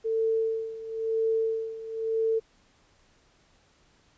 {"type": "tone with tremolo", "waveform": "sine", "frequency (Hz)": 447.2, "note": "A4", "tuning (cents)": 28, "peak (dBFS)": -22, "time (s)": [0.04, 2.4], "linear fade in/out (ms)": 20, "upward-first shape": "sine", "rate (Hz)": 0.99, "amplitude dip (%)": 80, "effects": ["pink hiss -63 dBFS RMS until 4.17 s", "resampled to 16000 Hz"]}